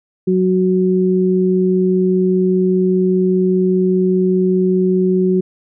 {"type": "tone pair together", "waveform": "sine", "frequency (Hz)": [185, 370], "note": ["F#3", "F#4"], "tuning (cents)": [0, 0], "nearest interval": "octave", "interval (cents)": 1200, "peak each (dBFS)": -14, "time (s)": [0.27, 5.41], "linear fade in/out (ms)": 10, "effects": []}